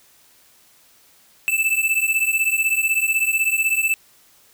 square beating tone pair, 2631 / 2647 Hz, E7 / E7, -4 / +7 cents, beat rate 16 Hz, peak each -21 dBFS, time 1.48-3.94 s, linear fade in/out 0 ms, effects white hiss -54 dBFS RMS until 4.53 s

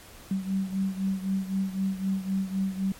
sine beating tone pair, 191.2 / 195.1 Hz, G3 / G3, -43 / -8 cents, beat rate 3.9 Hz, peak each -27 / -31 dBFS, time 0.31-2.92 s, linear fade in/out 2 ms, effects pink hiss -49 dBFS RMS until 2.99 s + MP3 64 kbps

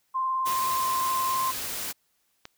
sine tone with vibrato, 1046.5 Hz, C6, in tune, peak -24 dBFS, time 0.14-1.52 s, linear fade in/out 20 ms, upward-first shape square, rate 19 Hz, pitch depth 13 cents each way
white noise, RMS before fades -33 dBFS, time 0.45-1.93 s, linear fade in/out 20 ms
click, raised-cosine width 0.2 ms, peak -22 dBFS, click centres 2.454 s
effects white hiss -71 dBFS RMS until 2.57 s

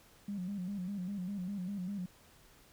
sine tone with vibrato, 191 Hz, G3, 45 cents flat, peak -35 dBFS, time 0.28-2.06 s, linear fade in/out 5 ms, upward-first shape square, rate 5 Hz, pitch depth 100 cents each way, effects tanh soft clip ceiling -31 dBFS + pink hiss -62 dBFS RMS until 2.72 s

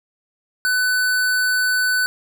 square tone, 1500 Hz, F#6, 23 cents sharp, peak -17 dBFS, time 0.65-2.06 s, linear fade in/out 0 ms, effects 9-bit

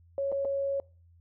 sine tone with dropouts, 553 Hz, C#5, 4 cents flat, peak -27 dBFS, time 0.18-0.8 s, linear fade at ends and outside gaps 1 ms, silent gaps 0.318-0.324 / 0.449-0.453 s, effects noise-tail reverb RT60 0.4 s tail -25 dB re dry + added 85 Hz sine -56 dBFS peak until 1.2 s

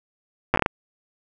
slowing click train, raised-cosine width 0.5 ms, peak -3 dBFS, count 7, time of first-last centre 0.54-0.661 s, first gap 8 ms, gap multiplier 1.37, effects none

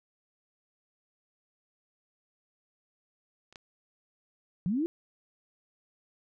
clicks, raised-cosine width 0.2 ms, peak -37 / -27 dBFS, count 2, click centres 3.526 / 3.558 s
sine linear sweep, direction up, 162 to 349.2 Hz, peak -26 dBFS, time 4.66-4.86 s, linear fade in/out 0 ms
effects none

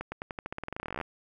accelerating click train, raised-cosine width 0.5 ms, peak -20 dBFS, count 24, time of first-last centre 0.01-1.013 s, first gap 110 ms, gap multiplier 0.9, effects 10-bit

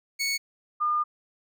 20% pulse / sine tone pair in turn, 2217 / 1210.9 Hz, C#7 / D#6, 0 / -47 cents, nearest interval minor seventh, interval 1047 cents, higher first, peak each -20 / -22 dBFS, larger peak first, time 0.19-0.38 / 0.8-1.04 s, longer second, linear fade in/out 20 ms, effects none

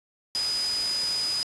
sine tone in noise, 4978 Hz, D#8, in tune, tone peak -25 dBFS, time 0.35-1.43 s, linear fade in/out 0 ms, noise white, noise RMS -34 dBFS, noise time 0.35-1.43 s, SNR +6 dB, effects resampled to 24000 Hz

